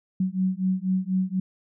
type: beating tone pair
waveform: sine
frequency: 185 / 189.1 Hz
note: F#3 / F#3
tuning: 0 / +38 cents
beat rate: 4.1 Hz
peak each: -25 dBFS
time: 0.2-1.4 s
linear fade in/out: 5 ms
effects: none